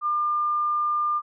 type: tone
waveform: sine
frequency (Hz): 1200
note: D6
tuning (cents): +37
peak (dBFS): -21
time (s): 0.01-1.22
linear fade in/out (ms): 50
effects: none